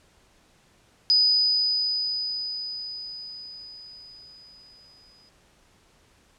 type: tone with exponential decay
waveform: sine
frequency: 4978 Hz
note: D#8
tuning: in tune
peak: -15 dBFS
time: 1.1-5.29 s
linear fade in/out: 0 ms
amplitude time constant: 910 ms
effects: pink hiss -60 dBFS RMS until 6.38 s + low-pass 9000 Hz 12 dB/octave